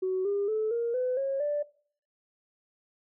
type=tone with pitch steps; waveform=sine; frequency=373.9 / 403.1 / 434.5 / 468.4 / 504.9 / 544.3 / 586.7 Hz; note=F#4 / G4 / A4 / A#4 / B4 / C#5 / D5; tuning=+18 / +48 / -22 / +8 / +38 / -32 / -2 cents; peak=-25 dBFS; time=0.02-1.63 s; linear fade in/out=10 ms; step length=230 ms; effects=noise-tail reverb RT60 0.5 s tail -20 dB re dry + tanh soft clip ceiling -21 dBFS